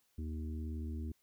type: harmonic tone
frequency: 78.1 Hz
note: D#2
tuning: 7 cents sharp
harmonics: 1 / 3 / 4 / 5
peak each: -38 / -45 / -50 / -56 dBFS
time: 0.18-1.12 s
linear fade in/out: 5 ms
effects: white hiss -75 dBFS RMS until 1.22 s